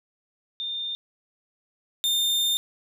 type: tone pair in turn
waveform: sine / 40% pulse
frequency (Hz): 3618 / 3618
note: A7 / A7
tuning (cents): +48 / +48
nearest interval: unison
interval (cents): 0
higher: neither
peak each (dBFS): -28 / -20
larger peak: second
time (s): 0.6-0.95 / 2.04-2.57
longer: second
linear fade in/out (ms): 0
effects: none